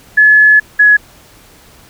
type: tone pair in turn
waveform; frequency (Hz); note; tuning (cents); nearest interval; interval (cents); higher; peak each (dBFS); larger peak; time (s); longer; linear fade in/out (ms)
sine; 1711 / 1686.5; A6 / G#6; -49 / +26; unison; 25; first; -3; neither; 0.17-0.6 / 0.79-0.97; first; 10
effects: pink hiss -42 dBFS RMS until 1.89 s